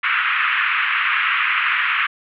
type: band-pass noise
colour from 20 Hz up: pink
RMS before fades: -19 dBFS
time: 0.03-2.07 s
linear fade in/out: 10 ms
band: 1200 to 2800 Hz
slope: 48 dB/octave
effects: none